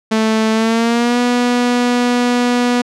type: tone with pitch glide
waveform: sawtooth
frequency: 220 to 244.1 Hz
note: A3 to B3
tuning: 0 to -20 cents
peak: -8 dBFS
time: 0.11-2.82 s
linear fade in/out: 10 ms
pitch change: +180 cents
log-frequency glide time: 0.52-1.19 s
effects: low-pass 7000 Hz 12 dB/octave